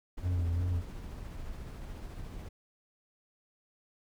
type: noise with tremolo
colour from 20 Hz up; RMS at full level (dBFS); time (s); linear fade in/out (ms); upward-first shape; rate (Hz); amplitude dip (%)
brown; -41; 0.17-2.49; 10; sine; 14; 25
type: tone with vibrato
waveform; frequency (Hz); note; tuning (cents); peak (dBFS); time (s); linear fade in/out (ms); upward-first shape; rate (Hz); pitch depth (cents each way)
triangle; 87.1; F2; -4; -26; 0.21-0.83; 50; sine; 2.7; 54
effects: none